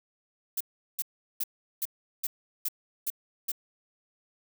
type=noise bursts; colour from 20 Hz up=violet; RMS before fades=-30 dBFS; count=8; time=0.57-3.518 s; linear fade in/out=5 ms; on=36 ms; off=380 ms; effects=none